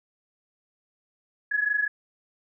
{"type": "tone pair together", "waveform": "sine", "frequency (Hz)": [1678, 1702.4], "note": ["G#6", "G#6"], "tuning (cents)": [17, 42], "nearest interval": "unison", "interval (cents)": 25, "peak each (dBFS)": [-24, -27], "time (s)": [1.51, 1.88], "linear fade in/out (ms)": 10, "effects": []}